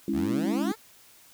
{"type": "chord", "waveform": "sine", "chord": "C# minor", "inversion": "second", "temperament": "equal", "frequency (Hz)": [207.7, 277.2, 329.6], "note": ["G#3", "C#4", "E4"], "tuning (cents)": [0, 0, 0], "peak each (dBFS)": -29, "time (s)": [0.08, 0.72], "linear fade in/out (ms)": 2}
{"type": "exponential sweep", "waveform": "15% pulse", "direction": "up", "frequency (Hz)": [65.4, 466.2], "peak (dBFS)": -26, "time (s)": [0.12, 0.76], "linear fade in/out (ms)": 50}
{"effects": ["white hiss -55 dBFS RMS until 1.33 s"]}